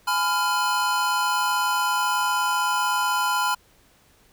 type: chord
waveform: square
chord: F diminished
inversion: first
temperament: just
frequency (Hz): 838.1 / 1005.8 / 1396.9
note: Ab5 / Cb6 / F6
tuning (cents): +16 / +31 / 0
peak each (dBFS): -29 / -24 / -26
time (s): 0.07-3.55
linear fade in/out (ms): 10
effects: pink hiss -58 dBFS RMS until 4.32 s